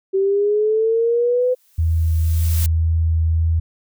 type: linear sweep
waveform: sine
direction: up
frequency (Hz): 382.3 to 507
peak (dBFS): -14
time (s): 0.13-1.55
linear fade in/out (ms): 20
type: noise with exponential growth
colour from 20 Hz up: blue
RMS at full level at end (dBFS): -25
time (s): 1.41-2.66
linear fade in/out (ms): 1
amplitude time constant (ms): 270
type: tone with vibrato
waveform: sine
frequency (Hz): 81.4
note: E2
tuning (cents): -21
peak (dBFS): -14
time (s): 1.78-3.6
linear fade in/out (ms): 10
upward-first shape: triangle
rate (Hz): 1.9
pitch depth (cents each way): 10
effects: none